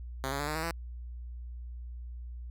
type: tone with pitch steps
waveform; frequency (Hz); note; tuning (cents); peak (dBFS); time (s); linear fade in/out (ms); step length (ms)
5% pulse; 133.4 / 139.55 / 145.98 / 152.71 / 159.74 / 167.11; C3 / C#3 / D3 / D#3 / D#3 / E3; +34 / +12 / -10 / -32 / +46 / +24; -21; 0.24-0.708; 0; 78
effects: added 60 Hz sine -39 dBFS peak until 2.5 s